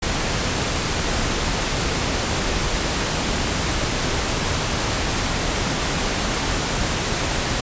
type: noise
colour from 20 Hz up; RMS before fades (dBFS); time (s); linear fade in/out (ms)
pink; -22; 0.02-7.61; 10
effects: resampled to 16000 Hz